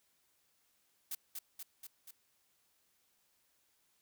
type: noise with echo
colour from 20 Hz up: blue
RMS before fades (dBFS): -40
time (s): 1.11-1.15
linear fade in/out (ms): 5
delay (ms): 240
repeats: 4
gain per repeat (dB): -3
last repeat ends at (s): 2.11
effects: white hiss -75 dBFS RMS until 4.01 s